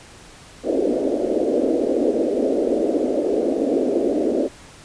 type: band-pass noise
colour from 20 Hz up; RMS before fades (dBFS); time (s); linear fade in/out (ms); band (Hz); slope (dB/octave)
pink; -20; 0.63-4.49; 50; 260 to 600; 48
effects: pink hiss -44 dBFS RMS until 4.84 s + resampled to 22050 Hz